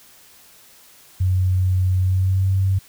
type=tone with pitch glide; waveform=sine; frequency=92.5 to 95.76 Hz; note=F#2 to G2; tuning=0 to -40 cents; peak=-15 dBFS; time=1.2-2.79 s; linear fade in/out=10 ms; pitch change=+60 cents; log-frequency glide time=2-2.51 s; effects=white hiss -49 dBFS RMS until 2.88 s